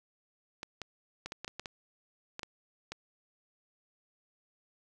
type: clicks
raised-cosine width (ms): 0.2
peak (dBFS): -22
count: 11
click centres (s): 0.631 / 0.817 / 1.26 / 1.321 / 1.446 / 1.479 / 1.596 / 1.658 / 2.394 / 2.432 / 2.92
effects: none